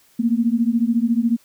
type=beating tone pair; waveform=sine; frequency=227 / 241 Hz; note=A#3 / B3; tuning=-46 / -42 cents; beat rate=14 Hz; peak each=-18 / -19 dBFS; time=0.19-1.37 s; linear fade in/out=10 ms; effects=white hiss -56 dBFS RMS until 1.44 s